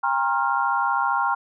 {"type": "tone cluster", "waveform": "sine", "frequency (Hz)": [804, 939, 1072, 1389], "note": ["G5", "A#5", "C6", "F6"], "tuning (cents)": [44, 12, 42, -10], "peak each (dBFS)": -25, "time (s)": [0.03, 1.35], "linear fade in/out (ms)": 10, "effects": []}